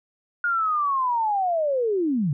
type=linear sweep; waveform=sine; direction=down; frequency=1436 to 130 Hz; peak=-20 dBFS; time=0.44-2.33 s; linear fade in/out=2 ms; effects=none